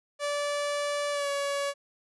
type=tone with pitch glide; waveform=sawtooth; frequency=580 to 564.5 Hz; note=D5 to C#5; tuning=-22 to +31 cents; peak=-24 dBFS; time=0.19-1.74 s; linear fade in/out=50 ms; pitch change=-47 cents; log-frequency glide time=1.11-1.29 s; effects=resampled to 24000 Hz